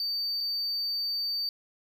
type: tone with dropouts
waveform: triangle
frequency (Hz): 4600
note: D8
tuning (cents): -37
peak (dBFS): -27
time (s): 0-1.49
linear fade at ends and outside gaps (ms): 1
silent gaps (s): 0.405-0.408
effects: none